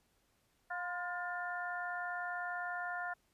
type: harmonic tone with a mistuned harmonic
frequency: 355 Hz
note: F4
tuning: 28 cents sharp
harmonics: 2 / 3 / 4 / 5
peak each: -41 / -47 / -41 / -44 dBFS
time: 0.7-3.14 s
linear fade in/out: 10 ms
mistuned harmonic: 3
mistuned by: -48 cents
effects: pink hiss -75 dBFS RMS until 3.33 s + resampled to 32000 Hz